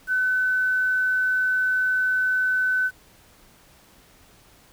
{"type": "tone with quantisation", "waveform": "sine", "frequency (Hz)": 1511, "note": "F#6", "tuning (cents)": 36, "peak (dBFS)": -19, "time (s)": [0.07, 2.91], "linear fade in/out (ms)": 50, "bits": 8, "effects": ["pink hiss -54 dBFS RMS until 4.72 s"]}